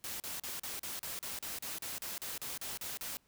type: noise bursts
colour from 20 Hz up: white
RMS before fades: -41 dBFS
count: 16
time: 0.04-3.17 s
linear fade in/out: 0 ms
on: 160 ms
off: 38 ms
effects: pink hiss -72 dBFS RMS until 3.27 s